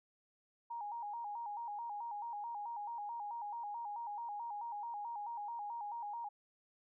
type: tone with vibrato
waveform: sine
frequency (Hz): 880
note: A5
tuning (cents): 0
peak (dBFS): -40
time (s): 0.7-6.29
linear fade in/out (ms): 10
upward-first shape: square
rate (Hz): 4.6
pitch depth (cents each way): 110
effects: none